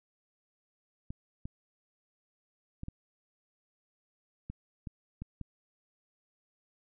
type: clicks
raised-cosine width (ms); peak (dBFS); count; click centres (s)
5; -27; 8; 1.105 / 1.455 / 2.834 / 2.884 / 4.5 / 4.872 / 5.22 / 5.413
effects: none